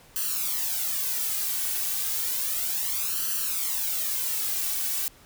blue noise with flanger, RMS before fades -28 dBFS, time 0.16-5.08 s, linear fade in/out 0 ms, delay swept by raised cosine 0.67 to 2.67 ms, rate 0.32 Hz, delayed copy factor +0.85, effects pink hiss -54 dBFS RMS until 5.25 s

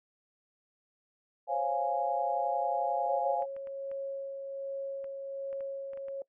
sine chord, Db major seventh, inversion third, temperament equal, 523.3 / 554.4 / 698.5 / 830.6 Hz, C5 / Db5 / F5 / Ab5, 0 / 0 / 0 / 0 cents, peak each -37 / -35 / -32 / -32 dBFS, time 1.47-3.46 s, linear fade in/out 50 ms
sine tone with tremolo, 548 Hz, C#5, 20 cents flat, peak -33 dBFS, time 3.06-6.22 s, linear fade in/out 2 ms, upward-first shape sine, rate 1.3 Hz, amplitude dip 35%
clicks, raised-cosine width 0.5 ms, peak -39 dBFS, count 10, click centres 3.423 / 3.565 / 3.672 / 3.915 / 5.043 / 5.529 / 5.607 / 5.934 / 5.974 / 6.084 s
effects noise-tail reverb RT60 0.1 s tail -22 dB re dry

